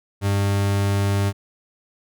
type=tone; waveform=40% pulse; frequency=100 Hz; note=G2; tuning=35 cents sharp; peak=-17 dBFS; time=0.21-1.33 s; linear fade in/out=50 ms; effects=none